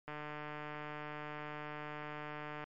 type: click train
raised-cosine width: 0.5 ms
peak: -29 dBFS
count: 385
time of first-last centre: 0.08-2.64 s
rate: 150 Hz
effects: MP3 64 kbps